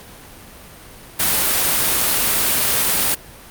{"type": "noise", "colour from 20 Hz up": "white", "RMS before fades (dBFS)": -17, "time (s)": [1.19, 3.15], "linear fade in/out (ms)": 10, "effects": ["pink hiss -40 dBFS RMS until 3.5 s", "Opus 48 kbps"]}